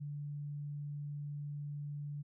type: tone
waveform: sine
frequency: 145.6 Hz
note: D3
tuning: 15 cents flat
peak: -39 dBFS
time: 0-2.23 s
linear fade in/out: 20 ms
effects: none